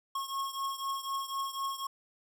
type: beating tone pair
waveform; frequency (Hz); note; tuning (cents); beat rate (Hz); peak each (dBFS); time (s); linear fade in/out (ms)
square; 1088 / 1092; C#6 / C#6; -33 / -26; 4; -36 / -39; 0.15-1.87; 5
effects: none